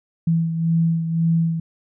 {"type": "beating tone pair", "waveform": "sine", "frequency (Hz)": [164.81, 166.71], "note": ["E3", "E3"], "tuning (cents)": [0, 20], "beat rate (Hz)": 1.9, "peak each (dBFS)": [-17, -25], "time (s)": [0.27, 1.6], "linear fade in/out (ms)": 5, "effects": []}